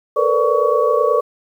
sine tone cluster, 444.4 / 474.8 / 503 / 583 / 1126 Hz, A4 / A#4 / B4 / D5 / C#6, +17 / +32 / +32 / -13 / +27 cents, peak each -19 dBFS, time 0.16-1.21 s, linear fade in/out 10 ms, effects 8-bit

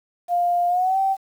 sine tone with pitch glide, 702 to 774.4 Hz, F5 to G5, +9 to -21 cents, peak -17 dBFS, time 0.28-1.17 s, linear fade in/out 50 ms, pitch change +170 cents, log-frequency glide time 0.68-0.98 s, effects 8-bit

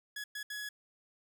sawtooth tone bursts at uneven times, 1684 Hz, G#6, 24 cents sharp, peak -35 dBFS, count 3, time 0.16-0.24 / 0.35-0.43 / 0.5-0.69 s, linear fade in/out 5 ms, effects none

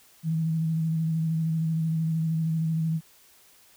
sine tone with vibrato, 161.2 Hz, E3, 38 cents flat, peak -23 dBFS, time 0.23-3.01 s, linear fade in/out 50 ms, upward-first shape square, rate 13 Hz, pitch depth 21 cents each way, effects white hiss -57 dBFS RMS until 3.76 s

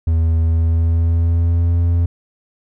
triangle tone with pitch glide, 81.6 to 85.51 Hz, E2 to F2, -17 to -36 cents, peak -10 dBFS, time 0.07-2.06 s, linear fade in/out 5 ms, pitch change +81 cents, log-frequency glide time 0.47-1.8 s, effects none

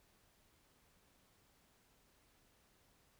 silence, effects pink hiss -72 dBFS RMS until 3.19 s

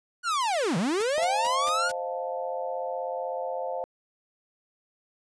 45% pulse linear two-way sweep, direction down then up, 1480 to 152.2 to 1480 Hz, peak -24 dBFS, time 0.23-1.92 s, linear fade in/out 50 ms, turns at 0.77 s
white noise bursts, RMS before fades -36 dBFS, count 5, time 1-1.915 s, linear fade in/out 0 ms, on 23 ms, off 200 ms
sine chord, F dominant seventh, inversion second, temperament equal, 523.3 / 622.3 / 698.5 / 880 Hz, C5 / Eb5 / F5 / A5, 0 / 0 / 0 / 0 cents, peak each -32 / -37 / -34 / -37 dBFS, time 1.18-3.84 s, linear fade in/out 0 ms
effects resampled to 22050 Hz

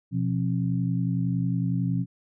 sine tone cluster, 123.9 / 174.8 / 270.8 Hz, B2 / F3 / C#4, +6 / +2 / -40 cents, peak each -26 / -26 / -32 dBFS, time 0.11-2.06 s, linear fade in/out 50 ms, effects none

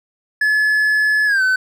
triangle tone with pitch glide, 1714 to 1518.2 Hz, A6 to F#6, -46 to +44 cents, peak -11 dBFS, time 0.41-1.56 s, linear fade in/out 5 ms, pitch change -210 cents, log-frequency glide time 1.26-1.42 s, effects none

